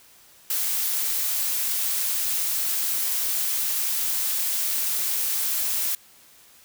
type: noise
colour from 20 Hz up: blue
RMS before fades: -25 dBFS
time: 0.5-5.95 s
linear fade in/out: 2 ms
effects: white hiss -53 dBFS RMS until 6.64 s